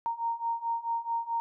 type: beating tone pair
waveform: sine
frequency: 924 / 928.6 Hz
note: A#5 / A#5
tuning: -16 / -7 cents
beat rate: 4.6 Hz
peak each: -33 / -31 dBFS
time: 0.06-1.4 s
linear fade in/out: 0 ms
effects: none